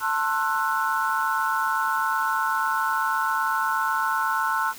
sine chord, F# half-diminished seventh, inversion first, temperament just, 888 / 1065.6 / 1332 / 1480 Hz, A5 / C6 / E6 / F#6, +16 / +31 / +18 / 0 cents, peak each -27 dBFS, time 0-4.74 s, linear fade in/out 50 ms, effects white hiss -42 dBFS RMS until 4.78 s

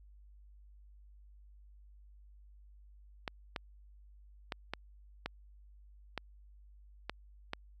clicks, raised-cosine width 0.3 ms, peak -20 dBFS, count 8, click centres 3.278 / 3.562 / 4.522 / 4.736 / 5.26 / 6.177 / 7.096 / 7.534 s, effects added 50 Hz sine -55 dBFS peak until 7.8 s

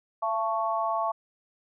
sine chord, A major, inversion second, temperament equal with one note detuned, 675.1 / 880 / 1108.7 Hz, E5 / A5 / C#6, +41 / 0 / 0 cents, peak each -29 / -30 / -29 dBFS, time 0.22-1.12 s, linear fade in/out 10 ms, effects none

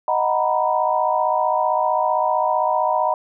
sine chord, B major seventh, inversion first, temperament equal, 622.3 / 740 / 932.3 / 987.8 Hz, D#5 / F#5 / A#5 / B5, 0 / 0 / 0 / 0 cents, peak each -22 dBFS, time 0.08-3.14 s, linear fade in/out 2 ms, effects none

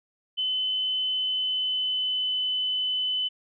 sine tone with pitch glide, 3034 to 3017 Hz, F#7 to F#7, +43 to +33 cents, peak -24 dBFS, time 0.37-3.29 s, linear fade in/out 20 ms, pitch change -10 cents, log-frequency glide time 1.04-2.37 s, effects none

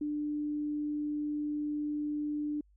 sine tone, 297 Hz, D4, 20 cents sharp, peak -31 dBFS, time 0.01-2.61 s, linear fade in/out 5 ms, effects added 50 Hz sine -61 dBFS peak until 2.76 s

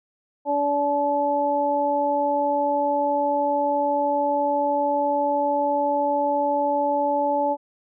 harmonic tone, 287.7 Hz, D4, 36 cents flat, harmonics 1 / 2 / 3, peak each -28 / -23 / -22 dBFS, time 0.45-7.57 s, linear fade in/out 50 ms, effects none

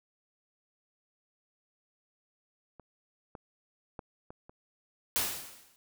clicks, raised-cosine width 1 ms, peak -35 / -29 / -26 / -31 / -36 dBFS, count 5, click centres 2.797 / 3.352 / 3.992 / 4.305 / 4.495 s
white noise with exponential decay, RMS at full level -27 dBFS, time 5.16-5.76 s, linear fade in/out 0 ms, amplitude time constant 130 ms
effects none

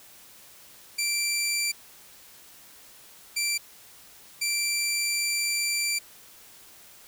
15% pulse tone bursts at uneven times, 2349 Hz, D7, in tune, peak -18 dBFS, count 3, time 0.98-1.72 / 3.36-3.58 / 4.41-5.99 s, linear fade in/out 10 ms, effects white hiss -51 dBFS RMS until 7.07 s

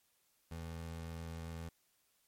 25% pulse tone, 82.5 Hz, E2, 2 cents sharp, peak -39 dBFS, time 0.51-1.69 s, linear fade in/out 5 ms, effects white hiss -75 dBFS RMS until 2.27 s + MP3 64 kbps

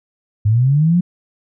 sine linear sweep, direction up, 100.8 to 181.9 Hz, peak -10 dBFS, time 0.45-1.01 s, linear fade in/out 10 ms, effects none

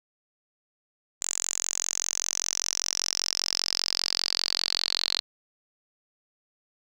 sawtooth tone with band-pass filter sweep, 45.09 Hz, F#1, 44 cents flat, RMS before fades -29 dBFS, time 1.21-5.2 s, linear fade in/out 0 ms, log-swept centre 7200 to 4200 Hz, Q 9.1, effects none

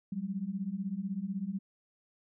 sine beating tone pair, 184.1 / 200.1 Hz, F#3 / G3, -8 / +36 cents, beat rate 16 Hz, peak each -37 / -35 dBFS, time 0.12-1.59 s, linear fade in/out 5 ms, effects none

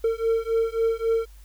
triangle beating tone pair, 452.1 / 455.8 Hz, A4 / A#4, +47 / -39 cents, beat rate 3.7 Hz, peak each -22 / -22 dBFS, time 0.04-1.26 s, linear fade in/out 5 ms, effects added 50 Hz sine -44 dBFS peak until 1.44 s + white hiss -58 dBFS RMS until 1.44 s

